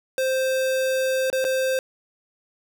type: tone with dropouts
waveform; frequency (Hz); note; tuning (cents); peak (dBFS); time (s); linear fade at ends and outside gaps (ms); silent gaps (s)
square; 523.3; C5; 0; -21; 0.18-1.79; 1; 1.301-1.328 / 1.443-1.449
effects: none